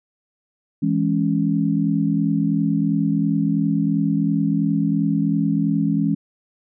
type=chord; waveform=sine; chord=C# minor; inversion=first; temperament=equal; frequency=164.81 / 207.7 / 277.2 Hz; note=E3 / G#3 / C#4; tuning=0 / 0 / 0 cents; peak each=-21 dBFS; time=0.82-6.15 s; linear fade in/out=10 ms; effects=none